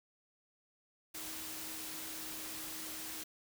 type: tone in noise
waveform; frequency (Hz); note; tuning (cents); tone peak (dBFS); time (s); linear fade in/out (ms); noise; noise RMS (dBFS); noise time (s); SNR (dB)
sine; 315.6; D#4; +25; -53; 1.14-3.24; 10; white; -44; 1.14-3.24; -12
effects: none